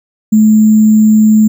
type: tone with sample-and-hold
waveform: sine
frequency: 215.8 Hz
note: A3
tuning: 33 cents flat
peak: -3 dBFS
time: 0.32-1.48 s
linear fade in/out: 10 ms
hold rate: 7350 Hz
effects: none